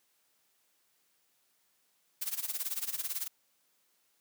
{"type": "noise with tremolo", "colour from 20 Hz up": "blue", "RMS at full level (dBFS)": -33, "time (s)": [2.21, 3.28], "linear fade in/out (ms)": 10, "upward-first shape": "sine", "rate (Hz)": 18, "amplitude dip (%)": 85, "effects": ["white hiss -73 dBFS RMS until 4.2 s", "high-pass 150 Hz 12 dB/octave"]}